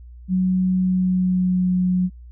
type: tone with pitch glide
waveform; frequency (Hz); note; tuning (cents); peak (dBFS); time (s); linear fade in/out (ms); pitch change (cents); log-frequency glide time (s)
sine; 185 to 182.24; F#3 to F#3; 0 to -26; -16; 0.28-2.1; 50; -26; 0.76-1.69
effects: added 60 Hz sine -38 dBFS peak until 2.31 s